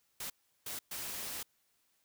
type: noise bursts at uneven times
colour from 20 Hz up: white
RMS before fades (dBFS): -41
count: 3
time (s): 0.2-0.3 / 0.66-0.79 / 0.91-1.43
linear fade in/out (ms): 5
effects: white hiss -75 dBFS RMS until 2.04 s